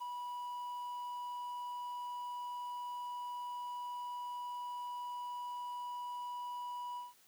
triangle tone with ADSR envelope, 978 Hz, B5, 17 cents flat, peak -36 dBFS, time 0-7.14 s, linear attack 21 ms, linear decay 12 ms, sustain -2 dB, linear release 170 ms, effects white hiss -66 dBFS RMS until 7.27 s + high-pass 100 Hz 12 dB/octave

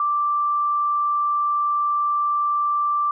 sine tone, 1174.7 Hz, D6, in tune, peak -18 dBFS, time 0-3.11 s, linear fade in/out 2 ms, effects none

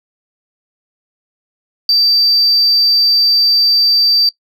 sine tone, 4660 Hz, D8, 14 cents flat, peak -6 dBFS, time 1.89-4.29 s, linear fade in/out 2 ms, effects noise-tail reverb RT60 0.1 s tail -22 dB re dry + tanh soft clip ceiling -5 dBFS

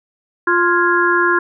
harmonic tone with a mistuned harmonic, 350 Hz, F4, 4 cents sharp, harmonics 1 / 3 / 4 / 5, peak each -17 / -17 / -17 / -17 dBFS, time 0.47-1.39 s, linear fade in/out 5 ms, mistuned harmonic 5, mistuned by -90 cents, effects none

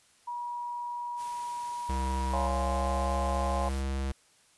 sine tone, 962 Hz, B5, 46 cents flat, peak -33 dBFS, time 0.27-2.48 s, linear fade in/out 10 ms
white noise, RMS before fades -48 dBFS, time 1.16-3.84 s, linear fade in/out 50 ms
square tone with pitch glide, 66.1 to 67.41 Hz, C2 to C#2, +18 to -48 cents, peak -30 dBFS, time 1.89-4.12 s, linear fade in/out 5 ms, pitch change +34 cents, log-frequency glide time 2.47-3.21 s
sine chord, Db major seventh, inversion none, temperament just, 554.4 / 693 / 831.5 / 1039.4 Hz, Db5 / F5 / Ab5 / C6, 0 / -14 / +2 / -12 cents, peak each -35 dBFS, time 2.33-3.69 s, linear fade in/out 5 ms
effects white hiss -63 dBFS RMS until 4.57 s + resampled to 24000 Hz

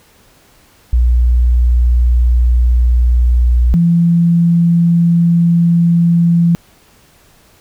sine tone pair in turn, 60.3 / 170.01 Hz, B1 / F3, -41 / -46 cents, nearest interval octave + tritone, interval 1795 cents, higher second, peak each -7 dBFS, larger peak neither, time 0.93-3.74 / 3.74-6.55 s, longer neither, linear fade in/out 0 ms, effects pink hiss -48 dBFS RMS until 7.6 s

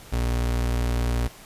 35% pulse tone, 59.7 Hz, A#1, 42 cents sharp, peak -20 dBFS, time 0.12-1.28 s, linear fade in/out 10 ms, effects pink hiss -46 dBFS RMS until 1.45 s + resampled to 32000 Hz

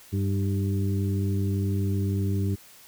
harmonic tone with a mistuned harmonic, 98 Hz, G2, in tune, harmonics 1 / 2 / 3 / 4, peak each -24 / -30 / -34 / -36 dBFS, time 0.12-2.56 s, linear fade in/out 20 ms, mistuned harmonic 3, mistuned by +32 cents, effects white hiss -51 dBFS RMS until 2.87 s

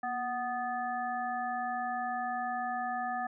harmonic tone with a mistuned harmonic, 247.7 Hz, B3, 5 cents sharp, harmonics 1 / 3 / 5 / 7, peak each -43 / -33 / -40 / -40 dBFS, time 0.03-3.27 s, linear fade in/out 5 ms, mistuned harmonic 1, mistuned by -62 cents, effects none

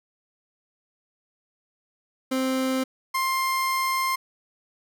30% pulse tone pair in turn, 261.6 / 1054.9 Hz, C4 / C6, 0 / +14 cents, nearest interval 2 octaves, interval 2414 cents, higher second, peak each -20 dBFS, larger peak neither, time 2.31-2.84 / 3.14-4.16 s, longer second, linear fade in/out 10 ms, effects none

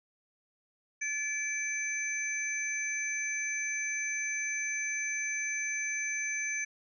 sine tone cluster, 1722 / 2324 / 6140 Hz, A6 / D7 / G8, -38 / -19 / -37 cents, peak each -38 / -34 / -36 dBFS, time 1.01-6.65 s, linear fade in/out 10 ms, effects none

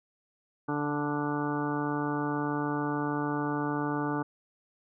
harmonic tone with a mistuned harmonic, 146.83 Hz, D3, in tune, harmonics 1 / 2 / 3 / 4 / 5 / 6 / 7 / 8 / 9 / 10, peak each -36 / -31 / -37 / -43 / -42 / -36 / -46 / -38 / -48 / -40 dBFS, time 0.68-4.23 s, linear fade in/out 10 ms, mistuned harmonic 1, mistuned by -19 cents, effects none

